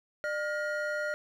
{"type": "tone cluster", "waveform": "triangle", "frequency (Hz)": [600, 1419, 1899], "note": ["D5", "F6", "A#6"], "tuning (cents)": [37, 27, 32], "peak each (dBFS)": [-31, -32, -38], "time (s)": [0.24, 1.14], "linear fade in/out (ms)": 0, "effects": []}